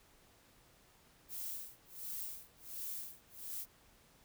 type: noise with tremolo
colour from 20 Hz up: violet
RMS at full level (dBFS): -42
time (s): 1.28-3.66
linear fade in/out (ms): 50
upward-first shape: sine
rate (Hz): 1.4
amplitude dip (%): 100
effects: pink hiss -66 dBFS RMS until 4.24 s